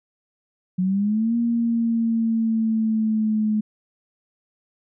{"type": "linear two-way sweep", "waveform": "sine", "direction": "up then down", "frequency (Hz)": [180.3, 235.3, 213.2], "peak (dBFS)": -18, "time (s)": [0.78, 3.61], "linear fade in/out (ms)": 10, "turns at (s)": 1.36, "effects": []}